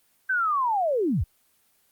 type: linear sweep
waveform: sine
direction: down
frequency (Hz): 1568 to 47.75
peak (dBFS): -21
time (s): 0.29-1.24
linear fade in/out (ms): 10
effects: white hiss -65 dBFS RMS until 1.91 s + Opus 24 kbps